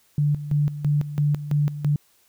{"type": "tone with tremolo", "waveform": "sine", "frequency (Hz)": 146.83, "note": "D3", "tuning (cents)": 0, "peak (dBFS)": -17, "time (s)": [0.18, 1.96], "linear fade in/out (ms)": 2, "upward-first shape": "square", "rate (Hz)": 3, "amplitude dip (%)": 75, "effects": ["white hiss -61 dBFS RMS until 2.28 s"]}